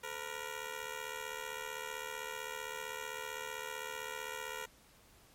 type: ring-modulated tone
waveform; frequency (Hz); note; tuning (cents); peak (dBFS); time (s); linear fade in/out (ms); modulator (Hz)
10% pulse; 473.8; A#4; +28; -29; 0.03-4.66; 10; 37.8
effects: pink hiss -63 dBFS RMS until 5.34 s + MP3 64 kbps